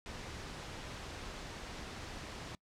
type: noise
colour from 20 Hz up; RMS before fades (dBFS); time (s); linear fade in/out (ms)
pink; -45; 0.06-2.55; 0
effects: noise-tail reverb RT60 0.1 s tail -25 dB re dry + low-pass 6000 Hz 12 dB/octave